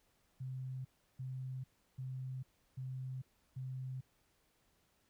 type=tone bursts; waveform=sine; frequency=130 Hz; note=C3; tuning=11 cents flat; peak=-40 dBFS; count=5; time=0.4-4.01 s; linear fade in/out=10 ms; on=450 ms; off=340 ms; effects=pink hiss -75 dBFS RMS until 5.09 s